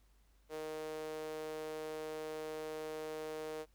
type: tone with high-pass filter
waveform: sawtooth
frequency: 155.56 Hz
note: D#3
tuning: in tune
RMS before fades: -43 dBFS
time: 0.49-3.66 s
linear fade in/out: 50 ms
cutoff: 460 Hz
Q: 3.6
effects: added 50 Hz sine -66 dBFS peak until 3.74 s + pink hiss -75 dBFS RMS until 3.74 s